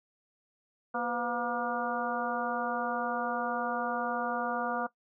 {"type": "harmonic tone with a mistuned harmonic", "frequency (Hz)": 238.1, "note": "A#3", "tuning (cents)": 37, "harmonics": [1, 2, 3, 4, 5, 6], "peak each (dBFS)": [-38, -37, -35, -37, -36, -36], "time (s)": [0.94, 4.87], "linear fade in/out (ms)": 10, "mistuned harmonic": 2, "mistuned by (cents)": 88, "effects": ["noise-tail reverb RT60 0.1 s tail -19 dB re dry"]}